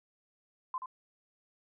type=tone with echo; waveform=sine; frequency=1030 Hz; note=C6; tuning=28 cents flat; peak=-32 dBFS; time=0.74-0.78 s; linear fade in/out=2 ms; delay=79 ms; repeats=1; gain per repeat=-6 dB; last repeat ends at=0.859 s; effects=none